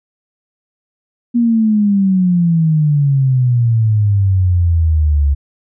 sine exponential sweep, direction down, 241.1 to 69.3 Hz, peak -9 dBFS, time 1.34-5.35 s, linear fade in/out 20 ms, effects none

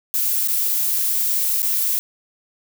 violet noise with dropouts, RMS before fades -20 dBFS, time 0.14-1.99 s, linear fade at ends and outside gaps 0 ms, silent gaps 0.475-0.484 / 1.62-1.629 s, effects none

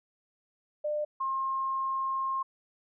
sine tone pair in turn, 599 / 1067.3 Hz, D5 / C6, +34 / +34 cents, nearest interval minor seventh, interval 1000 cents, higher second, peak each -28 dBFS, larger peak neither, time 0.84-1.05 / 1.2-2.43 s, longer second, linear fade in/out 10 ms, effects none

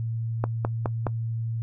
click train, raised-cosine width 1 ms, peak -11 dBFS, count 4, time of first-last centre 0.44-1.068 s, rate 4.78 Hz, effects noise-tail reverb RT60 0.1 s tail -20 dB re dry + added 114 Hz sine -26 dBFS peak until 1.62 s

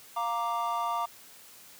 triangle chord, Bb major, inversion second, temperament equal, 698.5 / 932.3 / 1174.7 Hz, F5 / Bb5 / D6, 0 / 0 / 0 cents, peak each -32 / -30 / -30 dBFS, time 0.16-1.06 s, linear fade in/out 10 ms, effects white hiss -52 dBFS RMS until 1.79 s + high-pass 100 Hz 12 dB/octave

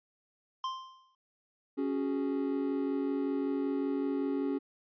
square tone with exponential decay, 1046.5 Hz, C6, in tune, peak -31 dBFS, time 0.64-1.15 s, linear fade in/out 2 ms, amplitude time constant 110 ms
triangle chord, C# suspended fourth, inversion none, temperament equal, 277.2 / 370 / 415.3 Hz, C#4 / F#4 / G#4, 0 / 0 / 0 cents, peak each -29 / -35 / -35 dBFS, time 1.77-4.59 s, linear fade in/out 20 ms
effects resampled to 11025 Hz

